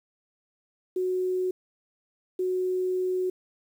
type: tone pair in turn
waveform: sine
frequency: 368.5 / 368.5 Hz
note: F#4 / F#4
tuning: -7 / -7 cents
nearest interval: unison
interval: 0 cents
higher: neither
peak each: -24 dBFS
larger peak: neither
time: 0.96-1.51 / 2.39-3.3 s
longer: second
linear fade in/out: 5 ms
effects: 9-bit